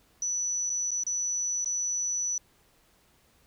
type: tone with dropouts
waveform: sine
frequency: 5940 Hz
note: F#8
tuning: 6 cents sharp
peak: -27 dBFS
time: 0.22-2.38 s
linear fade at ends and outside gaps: 2 ms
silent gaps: 0.696-0.7 / 0.908-0.915 / 1.036-1.066 / 1.646-1.658 s
effects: pink hiss -64 dBFS RMS until 3.46 s